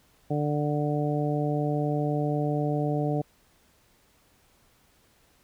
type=harmonic tone; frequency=147.9 Hz; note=D3; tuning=13 cents sharp; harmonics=1 / 2 / 3 / 4 / 5; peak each=-27 / -30 / -32 / -33 / -34 dBFS; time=0.3-3.22 s; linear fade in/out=10 ms; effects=pink hiss -63 dBFS RMS until 5.43 s